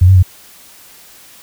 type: tone with pitch steps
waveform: sine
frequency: 90 / 94.8 / 91.3 Hz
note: F#2 / F#2 / F#2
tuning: -47 / +43 / -23 cents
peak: -3 dBFS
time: 0.01-0.229 s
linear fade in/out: 10 ms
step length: 73 ms
effects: white hiss -41 dBFS RMS until 1.42 s

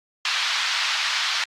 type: band-pass noise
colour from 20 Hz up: white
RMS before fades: -24 dBFS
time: 0.25-1.44 s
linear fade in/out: 2 ms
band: 1000 to 4600 Hz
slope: 24 dB/octave
effects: Opus 48 kbps

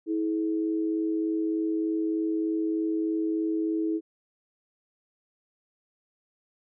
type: tone pair together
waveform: sine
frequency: 322.6 / 425.9 Hz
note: E4 / G#4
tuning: -37 / +44 cents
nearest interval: perfect fourth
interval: 481 cents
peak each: -25 / -33 dBFS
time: 0.06-4.01 s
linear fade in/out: 50 ms
effects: none

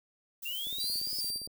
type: noise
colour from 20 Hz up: violet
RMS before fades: -41 dBFS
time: 0.42-1.31 s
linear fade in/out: 10 ms
type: linear sweep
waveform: sine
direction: up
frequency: 2700 to 5274 Hz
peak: -35 dBFS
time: 0.45-1.21 s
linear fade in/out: 10 ms
type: click train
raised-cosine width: 2 ms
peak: -38 dBFS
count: 15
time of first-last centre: 0.67-1.475 s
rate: 17.4 Hz
type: tone with tremolo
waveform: sawtooth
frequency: 4699 Hz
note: D8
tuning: in tune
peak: -30 dBFS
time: 0.8-1.47 s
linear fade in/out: 2 ms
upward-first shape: square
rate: 2.6 Hz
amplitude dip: 50%
effects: none

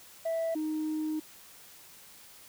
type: tone pair in turn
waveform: sine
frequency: 657 / 310.1 Hz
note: E5 / D#4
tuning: -6 / -6 cents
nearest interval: octave + minor second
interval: 1300 cents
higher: first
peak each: -26 / -28 dBFS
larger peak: first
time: 0.25-0.55 / 0.55-1.2 s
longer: second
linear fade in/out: 10 ms
effects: tanh soft clip ceiling -27 dBFS + white hiss -53 dBFS RMS until 2.48 s

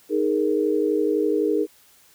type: chord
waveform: sine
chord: D# suspended fourth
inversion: none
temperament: just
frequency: 311.1 / 414.8 / 466.7 Hz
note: D#4 / G#4 / A#4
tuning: 0 / -2 / +2 cents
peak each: -23 / -22 / -24 dBFS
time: 0.09-1.67 s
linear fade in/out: 50 ms
effects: white hiss -55 dBFS RMS until 2.14 s

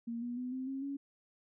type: tone with pitch steps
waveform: sine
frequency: 233.1 / 241.6 / 250.4 / 259.5 / 269 / 278.8 Hz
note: A#3 / B3 / B3 / C4 / C4 / C#4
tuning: 0 / -38 / +24 / -14 / +48 / +10 cents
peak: -36 dBFS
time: 0.07-0.97 s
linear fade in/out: 10 ms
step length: 150 ms
effects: none

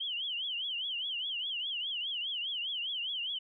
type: tone with vibrato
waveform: sine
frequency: 3071 Hz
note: G7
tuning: 36 cents flat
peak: -33 dBFS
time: 0-3.39 s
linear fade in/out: 10 ms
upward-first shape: triangle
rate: 4.9 Hz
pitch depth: 200 cents each way
effects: none

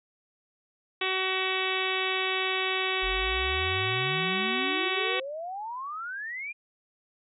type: harmonic tone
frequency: 376.9 Hz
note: F#4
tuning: 32 cents sharp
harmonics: 1 / 2 / 3 / 4 / 5 / 6 / 7 / 8 / 9 / 10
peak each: -33 / -37 / -35 / -39 / -35 / -34 / -33 / -37 / -35 / -39 dBFS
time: 1.01-5.2 s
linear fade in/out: 5 ms
type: exponential sweep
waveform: sine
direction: up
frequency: 40.51 to 2457 Hz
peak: -33 dBFS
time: 3.02-6.53 s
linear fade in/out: 20 ms
effects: none

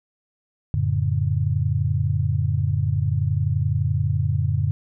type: tone cluster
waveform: sine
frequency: 90.6 / 111.1 / 142.6 Hz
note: F#2 / A2 / C#3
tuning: -36 / +17 / +49 cents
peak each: -23 dBFS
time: 0.74-4.71 s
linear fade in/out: 0 ms
effects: none

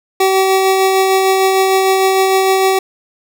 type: tone with tremolo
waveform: 25% pulse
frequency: 382.1 Hz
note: G4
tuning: 44 cents flat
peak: -5 dBFS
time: 0.2-2.79 s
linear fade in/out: 5 ms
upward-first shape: sine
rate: 6.6 Hz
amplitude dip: 25%
effects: none

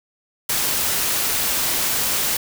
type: noise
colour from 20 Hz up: white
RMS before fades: -21 dBFS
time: 0.49-2.37 s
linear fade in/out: 5 ms
effects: none

